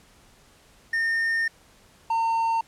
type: tone pair in turn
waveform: triangle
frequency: 1823 / 909.8 Hz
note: A#6 / A#5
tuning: -39 / -42 cents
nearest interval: octave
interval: 1203 cents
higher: first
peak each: -20 / -19 dBFS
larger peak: second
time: 0.93-1.48 / 2.1-2.61 s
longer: first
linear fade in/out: 5 ms
effects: pink hiss -56 dBFS RMS until 2.67 s + low-pass 11000 Hz 12 dB/octave